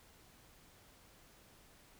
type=silence; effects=pink hiss -63 dBFS RMS until 1.99 s